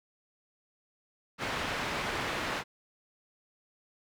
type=low-pass noise; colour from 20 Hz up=white; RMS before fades=-34 dBFS; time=1.38-2.64 s; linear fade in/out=50 ms; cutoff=2200 Hz; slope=12 dB/octave; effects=none